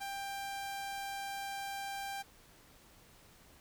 sawtooth tone, 791 Hz, G5, 15 cents sharp, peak -35 dBFS, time 0-2.23 s, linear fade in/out 20 ms, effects pink hiss -61 dBFS RMS until 3.6 s

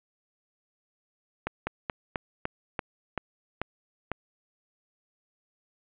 slowing click train, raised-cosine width 0.5 ms, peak -14 dBFS, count 9, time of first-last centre 1.47-4.117 s, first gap 200 ms, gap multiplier 1.14, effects resampled to 8000 Hz + 7-bit

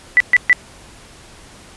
sine tone bursts, 1975.5 Hz, B6, in tune, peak -6 dBFS, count 3, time 0.17-0.529 s, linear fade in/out 0 ms, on 33 ms, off 130 ms, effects pink hiss -42 dBFS RMS until 1.76 s + resampled to 24000 Hz

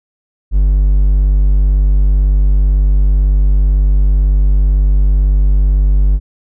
triangle tone, 49 Hz, G1, in tune, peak -5 dBFS, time 0.51-6.2 s, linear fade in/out 50 ms, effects none

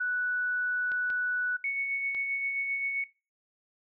sine tone, 1480 Hz, F#6, in tune, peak -27 dBFS, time 0-1.57 s, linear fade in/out 10 ms
clicks, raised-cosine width 0.3 ms, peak -29 dBFS, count 3, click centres 0.918 / 1.102 / 2.148 s
sine tone with tremolo, 2217 Hz, C#7, in tune, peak -27 dBFS, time 1.64-3.04 s, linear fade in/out 2 ms, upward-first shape sine, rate 7.6 Hz, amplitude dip 35%
effects noise-tail reverb RT60 0.3 s tail -20 dB re dry

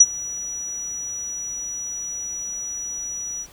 sine tone with ADSR envelope, 5850 Hz, F#8, 21 cents flat, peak -4 dBFS, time 0-3.47 s, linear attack 7 ms, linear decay 42 ms, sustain -23 dB, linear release 60 ms, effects pink hiss -48 dBFS RMS until 3.52 s

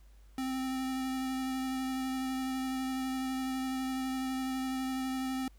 square tone with vibrato, 261.6 Hz, C4, in tune, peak -33 dBFS, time 0.38-5.48 s, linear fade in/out 2 ms, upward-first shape sine, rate 12 Hz, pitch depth 12 cents each way, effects added 50 Hz sine -54 dBFS peak until 5.58 s + pink hiss -69 dBFS RMS until 5.58 s

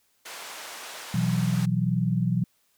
pink band-pass noise, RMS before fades -40 dBFS, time 0.25-1.66 s, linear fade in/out 10 ms, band 710 to 11000 Hz, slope 12 dB/octave
sine chord, B suspended fourth, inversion none, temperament equal, 123.47 / 164.81 / 185 Hz, B2 / E3 / F#3, 0 / 0 / 0 cents, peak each -26 dBFS, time 1.14-2.44 s, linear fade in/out 5 ms
effects white hiss -68 dBFS RMS until 2.77 s

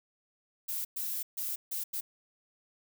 violet noise bursts at uneven times, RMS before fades -35 dBFS, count 5, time 0.68-0.85 / 0.96-1.23 / 1.37-1.56 / 1.71-1.84 / 1.93-2.01 s, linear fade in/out 10 ms, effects none

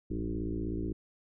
sine tone with frequency modulation, 187.6 Hz, F#3, 24 cents sharp, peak -31 dBFS, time 0.1-0.93 s, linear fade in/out 10 ms, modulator 56.3 Hz, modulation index 3.3, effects none

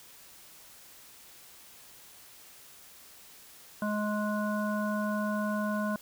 harmonic tone, 210 Hz, G#3, 19 cents sharp, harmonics 1 / 3 / 5 / 7, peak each -30 / -35 / -37 / -38 dBFS, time 3.82-5.96 s, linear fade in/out 2 ms, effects white hiss -53 dBFS RMS until 6.01 s

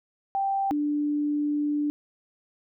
sine tone pair in turn, 784 / 294.4 Hz, G5 / D4, 0 / +4 cents, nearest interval octave + perfect fourth, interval 1696 cents, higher first, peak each -23 dBFS, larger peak neither, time 0.35-0.71 / 0.71-1.9 s, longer second, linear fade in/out 0 ms, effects none

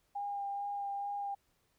sine tone with vibrato, 805 Hz, G5, 46 cents sharp, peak -35 dBFS, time 0.15-1.35 s, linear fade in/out 10 ms, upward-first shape sine, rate 2.3 Hz, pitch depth 14 cents each way, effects pink hiss -75 dBFS RMS until 1.78 s

